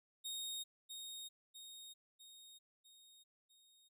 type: tone with echo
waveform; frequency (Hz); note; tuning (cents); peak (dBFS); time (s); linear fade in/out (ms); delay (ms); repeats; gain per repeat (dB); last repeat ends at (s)
sawtooth; 3722; A#7; -3; -39; 0.24-0.64; 20; 650; 5; -5; 3.89
effects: none